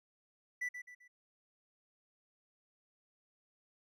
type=tone with echo; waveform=triangle; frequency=1975.5 Hz; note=B6; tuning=in tune; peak=-33 dBFS; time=0.61-0.69 s; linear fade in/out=10 ms; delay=130 ms; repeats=3; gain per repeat=-8 dB; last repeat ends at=1.08 s; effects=none